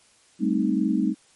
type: chord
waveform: sine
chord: A half-diminished seventh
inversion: third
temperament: equal with one note detuned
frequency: 196 / 219.2 / 261.6 / 311.1 Hz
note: G3 / A3 / C4 / Eb4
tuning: 0 / -6 / 0 / 0 cents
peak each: -25 / -25 / -26 / -25 dBFS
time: 0.39-1.15 s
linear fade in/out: 50 ms
effects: white hiss -58 dBFS RMS until 1.35 s + MP3 48 kbps